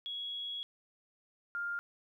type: tone pair in turn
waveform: sine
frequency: 3336 / 1402.6 Hz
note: G#7 / F6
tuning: +7 / +7 cents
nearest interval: octave + minor third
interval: 1500 cents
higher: first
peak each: -37 / -34 dBFS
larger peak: second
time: 0.06-0.63 / 1.55-1.79 s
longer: first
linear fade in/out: 0 ms
effects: 12-bit